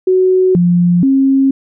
sine tone with pitch steps, 371.9 / 175.2 / 269.9 Hz, F#4 / F3 / C#4, +9 / +6 / -46 cents, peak -7 dBFS, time 0.07-1.51 s, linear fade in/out 5 ms, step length 480 ms, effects none

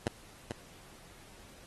10% pulse tone with echo, 115.8 Hz, A#2, 11 cents flat, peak -18 dBFS, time 0.06-0.08 s, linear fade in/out 5 ms, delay 440 ms, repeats 1, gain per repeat -6 dB, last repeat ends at 0.52 s, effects pink hiss -56 dBFS RMS until 1.66 s + AAC 32 kbps

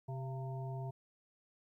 harmonic tone with a mistuned harmonic, 130.81 Hz, C3, in tune, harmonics 1 / 3 / 5 / 7, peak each -39 / -50 / -49 / -52 dBFS, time 0.08-0.91 s, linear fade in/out 10 ms, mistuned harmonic 5, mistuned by +66 cents, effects 13-bit

